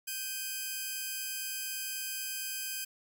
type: tone pair together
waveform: 5% pulse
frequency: 1568 / 2491 Hz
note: G6 / D#7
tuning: 0 / +1 cents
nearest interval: minor sixth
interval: 801 cents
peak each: -28 dBFS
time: 0.07-2.85 s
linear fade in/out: 10 ms
effects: none